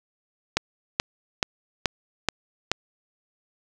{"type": "click train", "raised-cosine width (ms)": 0.2, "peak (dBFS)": -3, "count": 6, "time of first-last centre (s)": [0.57, 2.716], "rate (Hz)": 2.33, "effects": []}